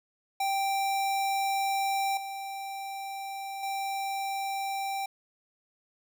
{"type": "tone with level steps", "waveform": "square", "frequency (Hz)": 784, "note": "G5", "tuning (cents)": 0, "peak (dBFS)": [-27, -36, -31], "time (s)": [0.4, 5.06], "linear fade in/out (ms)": 5, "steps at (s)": [2.17, 3.63], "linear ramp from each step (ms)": 2, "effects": ["10-bit"]}